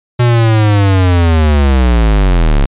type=linear sweep; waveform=square; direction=down; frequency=122.9 to 32.7 Hz; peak=-7 dBFS; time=0.19-2.66 s; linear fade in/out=10 ms; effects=resampled to 8000 Hz